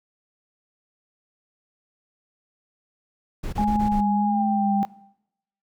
brown noise bursts, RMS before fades -29 dBFS, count 5, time 3.43-4.01 s, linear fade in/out 10 ms, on 100 ms, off 20 ms
sine tone with pitch glide, 830.6 to 788.5 Hz, G#5 to G5, 0 to +10 cents, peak -22 dBFS, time 3.58-4.85 s, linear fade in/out 0 ms, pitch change -90 cents, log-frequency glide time 4.22-4.46 s
sine tone with vibrato, 207.7 Hz, G#3, in tune, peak -21 dBFS, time 3.59-4.83 s, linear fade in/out 0 ms, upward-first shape sine, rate 1.5 Hz, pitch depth 42 cents each way
effects noise-tail reverb RT60 0.8 s tail -20 dB re dry

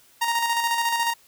sawtooth tone with tremolo, 932.3 Hz, A#5, in tune, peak -16 dBFS, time 0.21-1.14 s, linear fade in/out 10 ms, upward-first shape square, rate 14 Hz, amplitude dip 40%, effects white hiss -56 dBFS RMS until 1.27 s

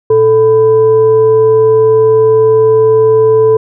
sine tone with frequency modulation, 440 Hz, A4, in tune, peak -4 dBFS, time 0.1-3.57 s, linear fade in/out 5 ms, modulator 558 Hz, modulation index 0.34, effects none

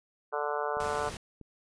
harmonic tone, 147.2 Hz, D3, 4 cents sharp, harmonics 3 / 4 / 5 / 6 / 7 / 8 / 9 / 10, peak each -35 / -36 / -37 / -38 / -38 / -39 / -40 / -40 dBFS, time 0.32-1.1 s, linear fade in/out 20 ms
clicks, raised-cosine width 3 ms, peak -34 dBFS, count 3, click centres 0.77 / 1.14 / 1.413 s
pink noise, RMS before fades -41 dBFS, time 0.8-1.17 s, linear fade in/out 2 ms
effects resampled to 22050 Hz

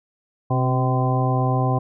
harmonic tone with a mistuned harmonic, 128.2 Hz, C3, 35 cents flat, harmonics 1 / 2 / 3 / 4 / 5 / 6 / 8, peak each -19 / -27 / -30 / -30 / -30 / -26 / -28 dBFS, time 0.5-1.79 s, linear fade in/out 10 ms, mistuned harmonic 2, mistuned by +54 cents, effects none

